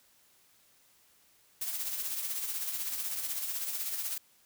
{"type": "noise with tremolo", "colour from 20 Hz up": "blue", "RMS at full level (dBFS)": -33, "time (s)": [1.61, 4.18], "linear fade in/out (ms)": 5, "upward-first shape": "triangle", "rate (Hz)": 16, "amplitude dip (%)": 55, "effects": ["white hiss -65 dBFS RMS until 4.45 s"]}